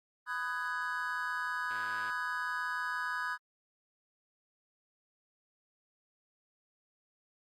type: chord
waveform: triangle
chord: G# minor seventh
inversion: first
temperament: just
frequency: 996.7 / 1245.9 / 1495.1 / 1661.2 Hz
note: B5 / D#6 / F#6 / G#6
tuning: +16 / +2 / +18 / 0 cents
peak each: -38 / -38 / -37 / -36 dBFS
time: 0.26-3.38 s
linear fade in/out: 50 ms
type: click train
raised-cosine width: 0.3 ms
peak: -33 dBFS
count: 42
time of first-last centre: 1.71-2.097 s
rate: 106 Hz
effects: Opus 32 kbps